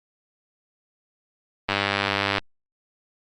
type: click train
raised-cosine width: 0.3 ms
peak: -5 dBFS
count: 70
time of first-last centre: 1.69-2.382 s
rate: 99.7 Hz
effects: Opus 24 kbps